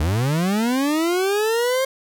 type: linear sweep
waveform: 40% pulse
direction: up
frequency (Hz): 69.3 to 536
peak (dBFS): -17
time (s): 0-1.85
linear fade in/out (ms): 5
effects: none